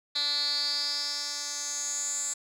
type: tone with band-pass filter sweep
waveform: 10% pulse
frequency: 290 Hz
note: D4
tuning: 22 cents flat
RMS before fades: -31 dBFS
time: 0.15-2.34 s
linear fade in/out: 10 ms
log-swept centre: 4000 to 7600 Hz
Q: 7.8
effects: none